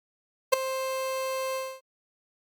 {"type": "tone with ADSR envelope", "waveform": "30% pulse", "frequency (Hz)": 526, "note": "C5", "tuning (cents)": 9, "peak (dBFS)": -11, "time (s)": [0.52, 1.81], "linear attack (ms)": 14, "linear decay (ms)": 9, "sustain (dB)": -15, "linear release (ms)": 260, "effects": ["Opus 48 kbps"]}